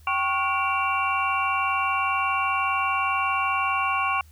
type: tone cluster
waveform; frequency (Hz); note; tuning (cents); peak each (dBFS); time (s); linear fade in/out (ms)
sine; 776 / 1101 / 1434 / 2326 / 2751; G5 / C#6 / F6 / D7 / F7; -18 / -12 / +45 / -17 / -27; -29 / -24 / -33 / -30 / -29; 0.07-4.21; 2
effects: added 77 Hz sine -48 dBFS peak until 4.31 s + white hiss -60 dBFS RMS until 4.31 s